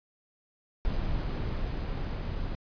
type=noise with level ramp; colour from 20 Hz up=brown; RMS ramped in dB=-30 to -33 dBFS; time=0.85-2.55 s; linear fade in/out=0 ms; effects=resampled to 11025 Hz